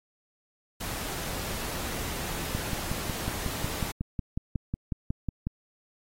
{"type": "noise", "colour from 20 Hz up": "pink", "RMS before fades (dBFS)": -35, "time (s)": [0.8, 3.92], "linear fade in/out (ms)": 10}
{"type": "click train", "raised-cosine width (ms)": 5, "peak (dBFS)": -17, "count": 17, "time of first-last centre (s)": [2.55, 5.47], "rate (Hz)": 5.48}
{"effects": ["AAC 48 kbps"]}